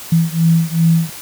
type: beating tone pair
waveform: sine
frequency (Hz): 163.8 / 166.4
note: E3 / E3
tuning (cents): -11 / +17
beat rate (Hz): 2.6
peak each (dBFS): -13 / -14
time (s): 0.12-1.1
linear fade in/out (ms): 5
effects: white hiss -32 dBFS RMS until 1.21 s